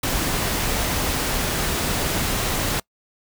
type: noise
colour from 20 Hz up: pink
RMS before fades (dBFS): -23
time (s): 0.03-2.8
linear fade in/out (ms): 5
effects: noise-tail reverb RT60 0.1 s tail -25 dB re dry